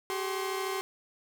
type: tone cluster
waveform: sawtooth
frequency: 382.2 / 415.6 / 1057 Hz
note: G4 / G#4 / C6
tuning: -44 / +1 / +17 cents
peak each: -29 / -36 / -33 dBFS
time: 0.1-0.81 s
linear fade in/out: 0 ms
effects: none